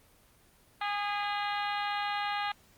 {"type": "harmonic tone with a mistuned harmonic", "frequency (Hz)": 410.3, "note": "G#4", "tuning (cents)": -21, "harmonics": [2, 3, 4, 5, 6, 7, 8, 9, 10], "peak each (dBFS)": [-33, -37, -39, -41, -43, -44, -45, -46, -47], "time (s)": [0.81, 2.52], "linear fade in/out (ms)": 5, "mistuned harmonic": 5, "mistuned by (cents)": -23, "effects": ["pink hiss -62 dBFS RMS until 2.77 s", "Opus 24 kbps"]}